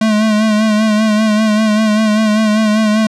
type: tone with vibrato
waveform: square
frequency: 215.4 Hz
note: A3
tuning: 37 cents flat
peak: -10 dBFS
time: 0.01-3.07 s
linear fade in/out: 5 ms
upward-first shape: sine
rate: 5.1 Hz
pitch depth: 43 cents each way
effects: low-pass 7000 Hz 12 dB/octave